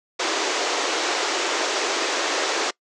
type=band-pass noise; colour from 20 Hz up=pink; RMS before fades=-24 dBFS; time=0.19-2.71 s; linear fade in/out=10 ms; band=320 to 7200 Hz; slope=48 dB/octave; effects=noise-tail reverb RT60 0.1 s tail -23 dB re dry